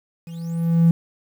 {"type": "tone with level ramp", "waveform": "triangle", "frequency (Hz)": 167, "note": "E3", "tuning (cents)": 23, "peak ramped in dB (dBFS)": [-31, -6], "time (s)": [0.27, 0.91], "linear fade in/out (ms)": 2, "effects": ["tanh soft clip ceiling -7 dBFS", "8-bit"]}